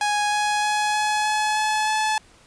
sawtooth tone with pitch steps, 830.6 / 835.9 / 841.2 / 846.6 / 852 / 857.4 / 862.9 Hz, G#5 / G#5 / G#5 / G#5 / G#5 / A5 / A5, 0 / +11 / +22 / +33 / +44 / -45 / -34 cents, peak -16 dBFS, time 0.01-2.18 s, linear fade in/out 2 ms, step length 310 ms, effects pink hiss -53 dBFS RMS until 2.46 s + resampled to 22050 Hz

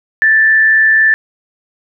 sine tone with frequency modulation, 1761 Hz, A6, 1 cent sharp, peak -6 dBFS, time 0.22-1.14 s, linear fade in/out 0 ms, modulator 104 Hz, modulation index 0.34, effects none

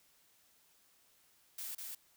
blue noise with echo, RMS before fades -43 dBFS, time 1.58-1.75 s, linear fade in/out 5 ms, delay 200 ms, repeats 1, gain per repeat -2 dB, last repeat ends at 1.95 s, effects white hiss -69 dBFS RMS until 2.16 s

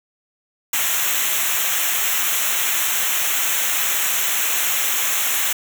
white noise with comb filter, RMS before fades -20 dBFS, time 0.73-5.53 s, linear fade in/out 5 ms, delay 0.21 ms, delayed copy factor -0.85, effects none

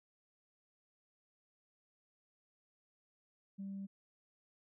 sine tone, 196 Hz, G3, in tune, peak -40 dBFS, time 3.58-3.87 s, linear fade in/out 20 ms, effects tanh soft clip ceiling -37 dBFS

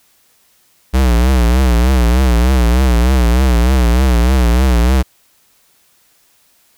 square tone with vibrato, 61.74 Hz, B1, in tune, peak -9 dBFS, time 0.93-5.03 s, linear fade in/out 20 ms, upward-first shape triangle, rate 3.3 Hz, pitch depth 150 cents each way, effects white hiss -54 dBFS RMS until 6.77 s

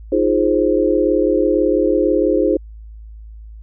sine chord, F minor seventh, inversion third, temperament equal with one note detuned, 311.1 / 349.2 / 415.3 / 525.7 Hz, Eb4 / F4 / Ab4 / C5, 0 / 0 / 0 / +8 cents, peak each -18 dBFS, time 0.12-2.57 s, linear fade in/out 5 ms, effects added 54 Hz sine -33 dBFS peak until 3.62 s

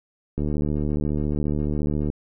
click train, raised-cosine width 3 ms, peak -13 dBFS, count 129, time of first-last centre 0.38-2.1 s, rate 74.4 Hz, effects none

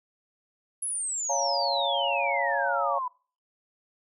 sine exponential sweep, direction down, 10790 to 978 Hz, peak -28 dBFS, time 0.82-3.08 s, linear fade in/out 5 ms
sine chord, Bb minor seventh, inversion first, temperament just, 559.4 / 699.2 / 839.1 / 932.3 Hz, Db5 / F5 / Ab5 / Bb5, +16 / +2 / +18 / 0 cents, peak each -30 / -30 / -33 / -30 dBFS, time 1.29-2.99 s, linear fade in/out 10 ms
effects noise-tail reverb RT60 0.4 s tail -25 dB re dry

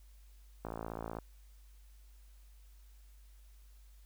click train, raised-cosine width 1 ms, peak -26 dBFS, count 31, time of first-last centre 0.65-1.187 s, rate 55.9 Hz, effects added 50 Hz sine -55 dBFS peak until 4.05 s + white hiss -70 dBFS RMS until 4.05 s

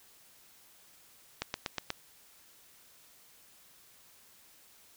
click train, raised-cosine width 0.2 ms, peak -15 dBFS, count 5, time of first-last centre 1.42-1.904 s, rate 8.27 Hz, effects white hiss -60 dBFS RMS until 4.96 s

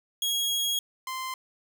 sawtooth tone pair in turn, 3302 / 1040.1 Hz, G#7 / C6, -11 / -11 cents, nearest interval octave + minor sixth, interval 2000 cents, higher first, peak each -22 / -28 dBFS, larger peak first, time 0.22-0.79 / 1.07-1.34 s, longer first, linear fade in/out 2 ms, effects none

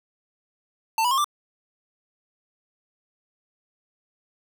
square tone with pitch steps, 893 / 979.5 / 1074.3 / 1178.3 Hz, A5 / B5 / C6 / D6, +25 / -15 / +45 / +5 cents, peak -20 dBFS, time 0.98-1.244 s, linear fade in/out 2 ms, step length 66 ms, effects none

